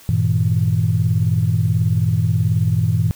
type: chord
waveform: sine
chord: E diminished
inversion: first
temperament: equal with one note detuned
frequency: 98 / 116.54 / 160.58 Hz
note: G2 / Bb2 / E3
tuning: 0 / 0 / -45 cents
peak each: -18 / -17 / -19 dBFS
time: 0.09-3.11 s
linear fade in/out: 0 ms
effects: tanh soft clip ceiling -5 dBFS + white hiss -45 dBFS RMS until 3.15 s